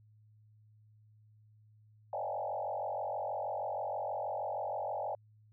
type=tone with frequency modulation; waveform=sine; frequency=706 Hz; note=F5; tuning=19 cents sharp; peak=-34 dBFS; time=2.13-5.15 s; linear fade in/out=2 ms; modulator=46.3 Hz; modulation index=3.4; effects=added 107 Hz sine -60 dBFS peak until 5.52 s